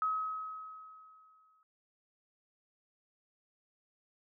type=tone with exponential decay; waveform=sine; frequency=1276 Hz; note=D#6; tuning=43 cents sharp; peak=-28 dBFS; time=0.02-1.63 s; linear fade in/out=1 ms; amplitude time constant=350 ms; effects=none